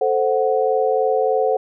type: chord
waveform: sine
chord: F# diminished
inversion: first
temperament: equal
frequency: 440 / 523.3 / 740 Hz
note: A4 / C5 / F#5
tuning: 0 / 0 / 0 cents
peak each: -19 / -19 / -21 dBFS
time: 0.01-1.57 s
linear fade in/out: 5 ms
effects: none